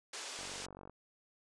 white band-pass noise, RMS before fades -45 dBFS, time 0.13-0.66 s, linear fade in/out 5 ms, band 320 to 7800 Hz, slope 24 dB/octave
click train, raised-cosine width 1 ms, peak -36 dBFS, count 25, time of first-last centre 0.39-0.896 s, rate 47.4 Hz
effects resampled to 24000 Hz

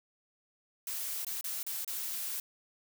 blue noise with dropouts, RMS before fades -37 dBFS, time 0.87-2.4 s, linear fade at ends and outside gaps 2 ms, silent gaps 1.248-1.267 / 1.411-1.442 / 1.63-1.665 / 1.847-1.877 s, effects none

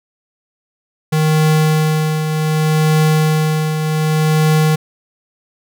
square tone with tremolo, 155.56 Hz, D#3, in tune, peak -10 dBFS, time 1.12-4.76 s, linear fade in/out 10 ms, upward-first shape triangle, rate 0.66 Hz, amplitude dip 55%, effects none

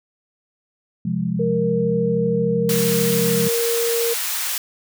sine chord, F minor, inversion second, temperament equal, 130.81 / 174.61 / 207.7 Hz, C3 / F3 / Ab3, 0 / 0 / 0 cents, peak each -27 / -22 / -24 dBFS, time 1.05-3.49 s, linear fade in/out 5 ms
sine tone, 466.2 Hz, A#4, in tune, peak -19 dBFS, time 1.39-4.14 s, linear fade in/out 10 ms
white high-pass noise, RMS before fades -24 dBFS, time 2.69-4.58 s, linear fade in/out 2 ms, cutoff 970 Hz, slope 12 dB/octave
effects none

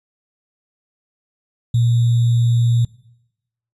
sine tone with sample-and-hold, 118.2 Hz, A#2, 24 cents sharp, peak -12 dBFS, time 1.74-2.85 s, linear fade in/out 5 ms, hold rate 3675 Hz, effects noise-tail reverb RT60 0.9 s tail -22 dB re dry + resampled to 24000 Hz

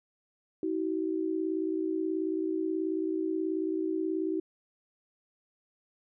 sine tone pair together, 319.6 / 378.1 Hz, D#4 / F#4, +47 / +38 cents, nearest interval minor third, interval 291 cents, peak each -30 / -32 dBFS, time 0.63-4.4 s, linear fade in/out 2 ms, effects none

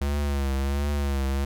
square tone with vibrato, 69.9 Hz, C#2, 15 cents sharp, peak -24 dBFS, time 0.01-1.45 s, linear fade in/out 5 ms, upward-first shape triangle, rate 1.4 Hz, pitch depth 76 cents each way, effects none

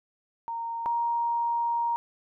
sine tone pair in turn, 925 / 937.9 Hz, A#5 / A#5, -14 / +10 cents, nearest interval unison, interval 24 cents, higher second, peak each -30 / -24 dBFS, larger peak second, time 0.48-0.86 / 0.86-1.96 s, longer second, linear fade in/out 0 ms, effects none

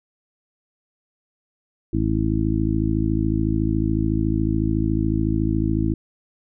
harmonic tone, 53.9 Hz, A1, 35 cents flat, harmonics 1 / 2 / 3 / 4 / 5 / 6, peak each -25 / -24 / -28 / -27 / -26 / -24 dBFS, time 1.93-5.94 s, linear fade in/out 5 ms, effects none

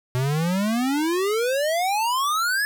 square exponential sweep, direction up, 123.47 to 1731 Hz, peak -21 dBFS, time 0.15-2.65 s, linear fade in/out 0 ms, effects none

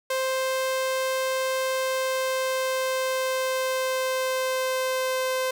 sawtooth tone with pitch glide, 523.3 to 517.3 Hz, C5 to C5, 0 to -20 cents, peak -20 dBFS, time 0.1-5.51 s, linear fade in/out 5 ms, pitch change -20 cents, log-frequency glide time 1.6-5.34 s, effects none

